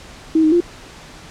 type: tone with pitch steps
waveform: sine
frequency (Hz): 319.7 / 311.7 / 346.8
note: D#4 / D#4 / F4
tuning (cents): +47 / +3 / -12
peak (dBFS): -10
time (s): 0.35-0.605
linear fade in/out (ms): 5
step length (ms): 85
effects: pink hiss -39 dBFS RMS until 1.3 s + low-pass 7000 Hz 12 dB/octave